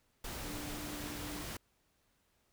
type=tone in noise; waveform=sine; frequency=296.1 Hz; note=D4; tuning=14 cents sharp; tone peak=-45 dBFS; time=0.44-1.44 s; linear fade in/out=5 ms; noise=pink; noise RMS=-43 dBFS; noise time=0.24-1.57 s; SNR=-5 dB; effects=pink hiss -75 dBFS RMS until 2.52 s